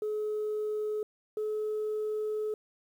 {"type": "tone pair in turn", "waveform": "sine", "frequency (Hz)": [425.5, 428], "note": ["G#4", "A4"], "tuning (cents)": [42, -48], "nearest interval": "unison", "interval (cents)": 10, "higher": "second", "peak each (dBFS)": -28, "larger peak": "neither", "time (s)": [[0.02, 1.03], [1.37, 2.54]], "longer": "second", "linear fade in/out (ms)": 2, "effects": ["tanh soft clip ceiling -27 dBFS", "10-bit"]}